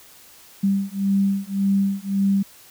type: beating tone pair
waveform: sine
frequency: 196 / 197.8 Hz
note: G3 / G3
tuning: 0 / +16 cents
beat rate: 1.8 Hz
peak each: -21 dBFS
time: 0.63-2.43 s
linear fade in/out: 10 ms
effects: white hiss -48 dBFS RMS until 2.7 s